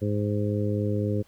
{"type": "harmonic tone", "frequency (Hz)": 103.83, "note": "G#2", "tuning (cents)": 0, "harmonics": [1, 2, 3, 4, 5], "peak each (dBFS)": [-26, -30, -32, -32, -33], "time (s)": [0.01, 1.23], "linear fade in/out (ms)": 20, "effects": ["pink hiss -61 dBFS RMS until 1.27 s"]}